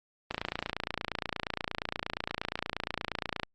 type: click train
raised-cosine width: 0.3 ms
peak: -15 dBFS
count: 90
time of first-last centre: 0.31-3.433 s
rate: 28.5 Hz
effects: Opus 32 kbps